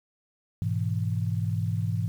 sine chord, E major, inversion first, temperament equal, 103.83 / 123.47 / 164.81 Hz, G#2 / B2 / E3, 0 / 0 / 0 cents, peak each -27 / -31 / -31 dBFS, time 0.62-2.08 s, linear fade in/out 0 ms, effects 9-bit

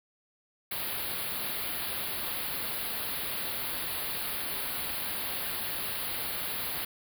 white band-stop noise, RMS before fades -34 dBFS, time 0.71-6.85 s, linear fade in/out 5 ms, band 4700 to 10000 Hz, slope 96 dB/octave, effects none

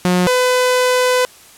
sawtooth tone pair in turn, 179.9 / 502.8 Hz, F#3 / B4, -48 / +31 cents, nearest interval octave + tritone, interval 1779 cents, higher second, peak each -8 dBFS, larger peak neither, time 0.05-0.27 / 0.27-1.25 s, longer second, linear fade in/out 0 ms, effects white hiss -43 dBFS RMS until 1.57 s + low-pass 12000 Hz 12 dB/octave

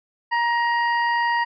harmonic tone, 943 Hz, A#5, 20 cents sharp, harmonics 1 / 2 / 3 / 5, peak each -20 / -23 / -36 / -38 dBFS, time 0.31-1.45 s, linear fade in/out 20 ms, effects none

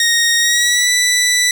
15% pulse tone with pitch glide, 1864.7 to 1975.6 Hz, A#6 to B6, 0 to 0 cents, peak -5 dBFS, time 0-1.51 s, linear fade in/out 2 ms, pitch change +100 cents, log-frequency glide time 0.38-0.89 s, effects none

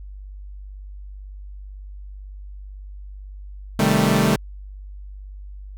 sawtooth chord, A half-diminished seventh, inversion first, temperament equal, 130.81 / 155.56 / 196 / 220 Hz, C3 / Eb3 / G3 / A3, 0 / 0 / 0 / 0 cents, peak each -19 / -18 / -16 / -16 dBFS, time 3.79-4.36 s, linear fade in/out 5 ms, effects added 49 Hz sine -34 dBFS peak until 5.77 s

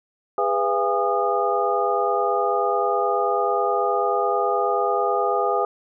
sine tone cluster, 408.4 / 497.7 / 681 / 815 / 1226 Hz, G#4 / B4 / F5 / G#5 / D#6, -29 / +13 / -44 / -33 / -26 cents, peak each -25 dBFS, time 0.38-5.65 s, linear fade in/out 2 ms, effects none

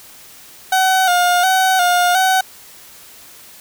30% pulse tone with vibrato, 733 Hz, F#5, 16 cents flat, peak -9 dBFS, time 0.72-2.41 s, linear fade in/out 5 ms, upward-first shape square, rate 1.4 Hz, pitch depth 51 cents each way, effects white hiss -41 dBFS RMS until 3.6 s

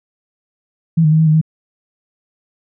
sine tone with pitch steps, 163.9 / 153.5 / 157.7 / 160 / 154.5 / 158.4 Hz, E3 / D#3 / D#3 / D#3 / D#3 / D#3, -10 / -23 / +24 / +49 / -12 / +31 cents, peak -8 dBFS, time 0.97-1.414 s, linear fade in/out 10 ms, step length 74 ms, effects none

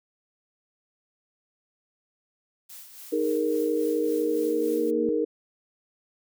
blue noise with tremolo, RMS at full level -43 dBFS, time 2.69-4.91 s, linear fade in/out 10 ms, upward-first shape sine, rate 3.6 Hz, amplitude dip 50%
sine chord, D# suspended fourth, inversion none, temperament just, 311.1 / 414.8 / 466.7 Hz, D#4 / G#4 / A#4, 0 / -2 / +2 cents, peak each -27 / -29 / -25 dBFS, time 3.12-5.25 s, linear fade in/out 10 ms
sine tone with exponential growth, 232.8 Hz, A#3, 2 cents flat, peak -28 dBFS, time 3.2-5.09 s, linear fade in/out 0 ms, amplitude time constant 410 ms
effects none

